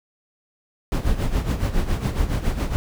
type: noise with tremolo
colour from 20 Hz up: brown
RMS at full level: -19 dBFS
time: 0.92-2.76 s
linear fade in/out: 0 ms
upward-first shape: sine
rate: 7.2 Hz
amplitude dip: 70%
effects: none